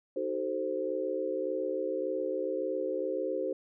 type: chord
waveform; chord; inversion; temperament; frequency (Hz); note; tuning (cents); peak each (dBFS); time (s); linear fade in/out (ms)
sine; D# diminished seventh; none; equal with one note detuned; 311.1 / 378.2 / 440 / 523.3; D#4 / F#4 / A4 / C5; 0 / +38 / 0 / 0; -38 / -35 / -37 / -33; 0.16-3.53; 5
effects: none